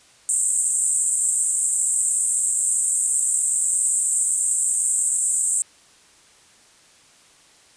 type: band-pass noise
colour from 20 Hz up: white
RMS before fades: -21 dBFS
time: 0.29-5.62 s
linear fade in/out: 0 ms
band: 7600 to 8900 Hz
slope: 96 dB/octave
effects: white hiss -53 dBFS RMS until 7.76 s + resampled to 22050 Hz